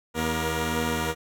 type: tone cluster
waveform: 10% pulse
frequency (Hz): 80.2 / 239 / 471.7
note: E2 / A#3 / A#4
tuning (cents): -47 / +43 / +20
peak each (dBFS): -20 / -22 / -22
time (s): 0.14-1.15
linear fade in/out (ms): 50
effects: none